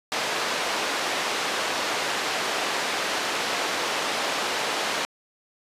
pink band-pass noise, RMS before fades -27 dBFS, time 0.12-5.05 s, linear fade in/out 0 ms, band 480 to 5400 Hz, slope 12 dB/octave, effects resampled to 32000 Hz

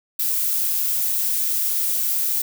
violet noise with amplitude modulation, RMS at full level -20 dBFS, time 0.19-2.42 s, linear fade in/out 5 ms, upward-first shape sine, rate 166 Hz, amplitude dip 35%, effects none

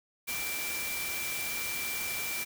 sine tone in noise, 2349 Hz, D7, in tune, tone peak -36 dBFS, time 0.27-2.45 s, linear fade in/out 20 ms, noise white, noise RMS -36 dBFS, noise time 0.27-2.45 s, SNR -3 dB, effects none

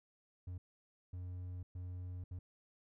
triangle tone bursts at uneven times, 90.2 Hz, F#2, 44 cents flat, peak -40 dBFS, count 4, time 0.47-0.58 / 1.13-1.63 / 1.75-2.24 / 2.31-2.39 s, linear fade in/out 5 ms, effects none

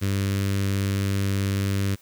sawtooth tone with notch filter, 98.4 Hz, G2, 7 cents sharp, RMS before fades -24 dBFS, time 0.01-1.96 s, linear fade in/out 20 ms, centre 790 Hz, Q 0.73, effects white hiss -56 dBFS RMS until 2.01 s

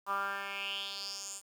10% pulse tone with band-pass filter sweep, 198 Hz, G3, 18 cents sharp, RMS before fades -38 dBFS, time 0.06-1.42 s, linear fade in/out 50 ms, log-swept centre 1100 to 8300 Hz, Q 4.8, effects 9-bit

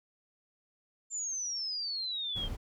sine exponential sweep, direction down, 7270 to 3136 Hz, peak -33 dBFS, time 1.1-2.49 s, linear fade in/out 50 ms
brown noise, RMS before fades -38 dBFS, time 2.35-2.57 s, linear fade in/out 20 ms
effects none

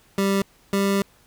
25% pulse tone pair in turn, 196.5 / 197.87 Hz, G3 / G3, +4 / +16 cents, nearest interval unison, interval 12 cents, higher second, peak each -15 dBFS, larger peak neither, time 0.18-0.42 / 0.73-1.02 s, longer second, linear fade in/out 2 ms, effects pink hiss -57 dBFS RMS until 1.26 s

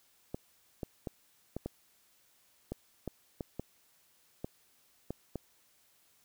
clicks, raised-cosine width 2 ms, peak -23 dBFS, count 12, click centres 0.345 / 0.832 / 1.072 / 1.566 / 1.66 / 2.72 / 3.077 / 3.408 / 3.596 / 4.445 / 5.106 / 5.357 s, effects white hiss -68 dBFS RMS until 6.24 s

